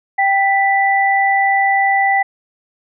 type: tone pair together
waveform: sine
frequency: 785 / 1978.1 Hz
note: G5 / B6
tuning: +2 / +2 cents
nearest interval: octave + major third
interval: 1600 cents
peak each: -13 / -15 dBFS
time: 0.18-2.23 s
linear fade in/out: 10 ms
effects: none